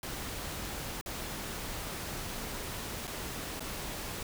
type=noise with dropouts; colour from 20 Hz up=pink; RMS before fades=-39 dBFS; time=0.03-4.23 s; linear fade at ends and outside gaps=2 ms; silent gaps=1.012-1.06 / 3.072-3.076 / 3.596-3.605 s; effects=none